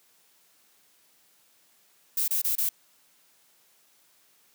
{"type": "noise bursts", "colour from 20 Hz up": "violet", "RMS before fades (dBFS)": -26, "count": 4, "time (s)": [2.17, 2.691], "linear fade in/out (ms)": 5, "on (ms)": 110, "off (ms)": 27, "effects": ["white hiss -63 dBFS RMS until 4.54 s", "high-pass 150 Hz 12 dB/octave"]}